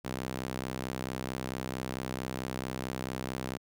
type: tone with high-pass filter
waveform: sawtooth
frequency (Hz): 64.5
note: C2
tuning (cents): -24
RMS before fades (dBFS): -37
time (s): 0.04-3.58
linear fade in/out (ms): 20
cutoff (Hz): 160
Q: 0.73
effects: none